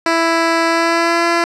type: tone with pitch glide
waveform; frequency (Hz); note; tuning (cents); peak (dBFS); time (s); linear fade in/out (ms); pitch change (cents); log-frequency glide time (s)
10% pulse; 330.9 to 339.4; E4 to F4; +7 to -49; -4; 0.06-1.44; 2; +44; 0.67-1.26
effects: low-pass 6000 Hz 12 dB/octave